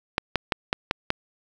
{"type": "clicks", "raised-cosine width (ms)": 0.3, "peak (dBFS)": -5, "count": 6, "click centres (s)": [0.181, 0.357, 0.522, 0.729, 0.911, 1.104], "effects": ["7-bit"]}